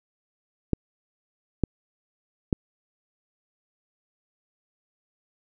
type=clicks; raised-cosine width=3 ms; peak=-8 dBFS; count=3; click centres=0.733 / 1.637 / 2.528 s; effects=none